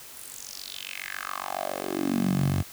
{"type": "tone with high-pass filter sweep", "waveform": "10% pulse", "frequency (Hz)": 47.3, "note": "F#1", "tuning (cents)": 39, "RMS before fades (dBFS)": -30, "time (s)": [0.15, 2.63], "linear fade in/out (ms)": 20, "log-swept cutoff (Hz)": [11000, 96], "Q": 4.3, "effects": ["white hiss -45 dBFS RMS until 2.72 s"]}